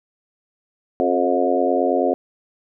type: harmonic tone with a mistuned harmonic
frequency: 89.3 Hz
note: F2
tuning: 39 cents sharp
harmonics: 3 / 4 / 5 / 6 / 7 / 8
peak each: -23 / -23 / -23 / -23 / -23 / -23 dBFS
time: 1-2.14 s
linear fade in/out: 0 ms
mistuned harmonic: 5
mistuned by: -38 cents
effects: none